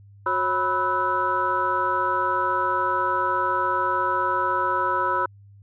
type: tone cluster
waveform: sine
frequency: 365.6 / 546 / 986 / 1302 / 1493 Hz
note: F#4 / C#5 / B5 / E6 / F#6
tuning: -21 / -26 / -3 / -22 / +15 cents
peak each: -31 / -30 / -23 / -25 / -29 dBFS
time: 0.26-5.26 s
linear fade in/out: 5 ms
effects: tanh soft clip ceiling -9 dBFS + added 100 Hz sine -46 dBFS peak until 5.62 s